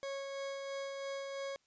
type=tone with tremolo; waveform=40% pulse; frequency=550 Hz; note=C#5; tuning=14 cents flat; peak=-37 dBFS; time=0.03-1.56 s; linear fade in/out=0 ms; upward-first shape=sine; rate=3 Hz; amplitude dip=30%; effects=white hiss -75 dBFS RMS until 1.66 s + resampled to 16000 Hz